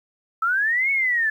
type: linear two-way sweep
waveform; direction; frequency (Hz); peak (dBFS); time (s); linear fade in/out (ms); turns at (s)
sine; up then down; 1295 to 2225 to 1717; -18; 0.42-1.3; 5; 0.91
effects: 9-bit